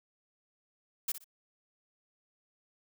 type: noise with echo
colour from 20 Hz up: blue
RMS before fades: -32 dBFS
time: 1.08-1.12 s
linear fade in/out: 5 ms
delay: 62 ms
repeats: 2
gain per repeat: -12 dB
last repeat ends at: 1.244 s
effects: none